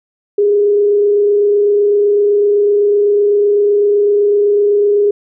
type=tone with frequency modulation; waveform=sine; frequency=410.3 Hz; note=G#4; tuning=21 cents flat; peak=-8 dBFS; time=0.38-5.11 s; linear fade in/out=5 ms; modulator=27.9 Hz; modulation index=0.26; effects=none